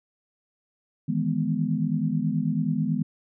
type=chord; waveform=sine; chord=E major seventh; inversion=third; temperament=equal; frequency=155.56 / 164.81 / 207.7 / 246.9 Hz; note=D#3 / E3 / G#3 / B3; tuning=0 / 0 / 0 / 0 cents; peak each=-28 dBFS; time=1.08-3.03 s; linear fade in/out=10 ms; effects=none